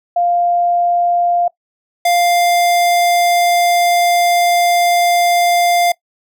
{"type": "tone pair in turn", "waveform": ["sine", "square"], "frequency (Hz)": [699, 699], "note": ["F5", "F5"], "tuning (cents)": [1, 1], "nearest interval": "unison", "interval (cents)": 0, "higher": "neither", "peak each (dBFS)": -11, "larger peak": "neither", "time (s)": [[0.16, 1.48], [2.05, 5.92]], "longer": "second", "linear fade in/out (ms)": 5, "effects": ["noise-tail reverb RT60 0.1 s tail -21 dB re dry"]}